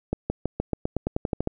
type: accelerating click train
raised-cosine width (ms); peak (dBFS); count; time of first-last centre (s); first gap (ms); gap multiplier
2; -11; 13; 0.13-1.474; 170; 0.92
effects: none